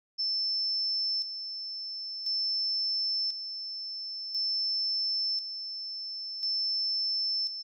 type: tone with tremolo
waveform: sine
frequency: 5300 Hz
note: E8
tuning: 9 cents sharp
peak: -27 dBFS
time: 0.18-7.63 s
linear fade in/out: 20 ms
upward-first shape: square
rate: 0.48 Hz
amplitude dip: 60%
effects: none